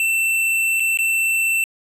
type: tone with dropouts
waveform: square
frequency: 2681 Hz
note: E7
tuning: 29 cents sharp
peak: -17 dBFS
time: 0-1.64 s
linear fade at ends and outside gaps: 1 ms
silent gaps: 0.798-0.803 / 0.973-0.988 s
effects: resampled to 32000 Hz